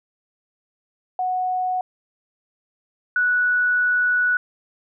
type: tone pair in turn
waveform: sine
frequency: 737 / 1474 Hz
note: F#5 / F#6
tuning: -7 / -7 cents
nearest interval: octave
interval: 1200 cents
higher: second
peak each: -20 / -16 dBFS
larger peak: second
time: 1.19-1.81 / 3.16-4.37 s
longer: second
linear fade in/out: 2 ms
effects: none